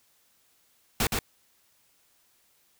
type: noise with echo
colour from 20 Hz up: pink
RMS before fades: -25 dBFS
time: 1-1.07 s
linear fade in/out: 2 ms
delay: 120 ms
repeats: 1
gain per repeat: -3 dB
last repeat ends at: 1.19 s
effects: white hiss -66 dBFS RMS until 2.79 s